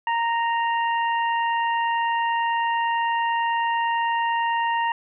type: harmonic tone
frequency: 929 Hz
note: A#5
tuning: 6 cents flat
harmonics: 1 / 2 / 3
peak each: -21 / -28 / -33 dBFS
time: 0.07-4.92 s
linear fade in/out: 2 ms
effects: none